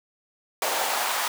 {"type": "noise with high-pass filter sweep", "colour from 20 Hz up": "pink", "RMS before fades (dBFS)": -26, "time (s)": [0.62, 1.28], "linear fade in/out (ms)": 2, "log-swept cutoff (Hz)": [620, 970], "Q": 1.9, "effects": []}